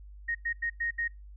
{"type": "tone bursts at uneven times", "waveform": "sine", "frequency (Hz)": 1864.7, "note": "A#6", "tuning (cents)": 0, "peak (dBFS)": -28, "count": 5, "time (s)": [[0.28, 0.35], [0.45, 0.53], [0.62, 0.7], [0.8, 0.91], [0.98, 1.08]], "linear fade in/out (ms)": 10, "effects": ["noise-tail reverb RT60 0.2 s tail -24 dB re dry", "added 50 Hz sine -45 dBFS peak until 1.36 s"]}